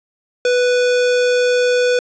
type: tone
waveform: square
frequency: 493.9 Hz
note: B4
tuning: in tune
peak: -13 dBFS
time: 0.45-1.99 s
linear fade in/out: 2 ms
effects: resampled to 16000 Hz + 9-bit